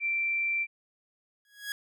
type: tone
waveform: sine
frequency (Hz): 2349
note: D7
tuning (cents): 0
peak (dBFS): -26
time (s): 0-0.67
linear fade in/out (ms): 50
type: tone with exponential growth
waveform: sawtooth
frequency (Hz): 1661.2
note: G#6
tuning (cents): 0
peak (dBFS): -26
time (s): 1.45-1.72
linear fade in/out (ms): 1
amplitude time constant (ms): 58
effects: none